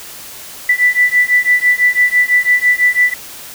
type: beating tone pair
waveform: sine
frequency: 1975.5 / 1981.5 Hz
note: B6 / B6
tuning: 0 / +5 cents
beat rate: 6 Hz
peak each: -12 dBFS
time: 0.69-3.14 s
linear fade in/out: 5 ms
effects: white hiss -32 dBFS RMS until 3.54 s